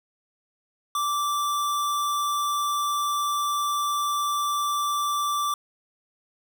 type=tone; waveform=square; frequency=1169 Hz; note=D6; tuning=8 cents flat; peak=-24 dBFS; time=0.95-5.54 s; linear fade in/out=2 ms; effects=none